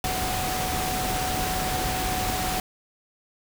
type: tone in noise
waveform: sine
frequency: 743 Hz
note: F#5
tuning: 7 cents sharp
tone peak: -29 dBFS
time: 0.04-2.6 s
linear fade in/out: 2 ms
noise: pink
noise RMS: -28 dBFS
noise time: 0.04-2.6 s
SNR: -4 dB
effects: none